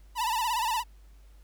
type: tone with vibrato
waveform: 45% pulse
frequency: 932.3 Hz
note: A#5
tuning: in tune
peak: -26 dBFS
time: 0.15-0.84 s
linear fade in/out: 50 ms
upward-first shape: sine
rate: 17 Hz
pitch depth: 120 cents each way
effects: added 50 Hz sine -50 dBFS peak until 1.43 s + pink hiss -66 dBFS RMS until 1.43 s